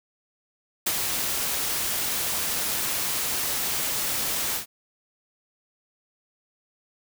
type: noise with ADSR envelope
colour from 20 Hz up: white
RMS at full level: -23 dBFS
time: 0.86-4.66 s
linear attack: 9 ms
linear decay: 44 ms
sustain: -4 dB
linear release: 110 ms
effects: none